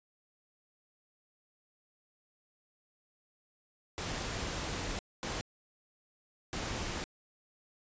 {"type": "noise bursts at uneven times", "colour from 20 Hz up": "pink", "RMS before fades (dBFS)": -37, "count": 3, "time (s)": [[3.98, 4.99], [5.23, 5.41], [6.53, 7.04]], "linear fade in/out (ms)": 0, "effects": ["resampled to 16000 Hz"]}